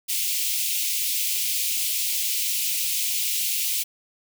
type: high-pass noise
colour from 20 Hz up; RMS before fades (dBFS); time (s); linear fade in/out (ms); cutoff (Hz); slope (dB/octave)
white; -25; 0.08-3.84; 20; 2300; 48
effects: none